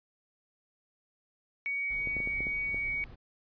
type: tone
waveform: sine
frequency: 2249 Hz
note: C#7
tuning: 24 cents sharp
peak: -30 dBFS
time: 1.66-3.04 s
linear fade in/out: 0 ms
type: noise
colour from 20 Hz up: brown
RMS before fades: -46 dBFS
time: 1.89-3.16 s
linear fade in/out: 20 ms
type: clicks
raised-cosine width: 2 ms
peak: -27 dBFS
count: 7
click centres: 2.073 / 2.167 / 2.203 / 2.274 / 2.406 / 2.469 / 2.745 s
effects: resampled to 11025 Hz